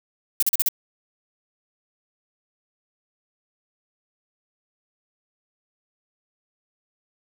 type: noise bursts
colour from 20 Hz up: violet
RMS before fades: -19 dBFS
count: 5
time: 0.4-0.686 s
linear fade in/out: 2 ms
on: 26 ms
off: 39 ms
effects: none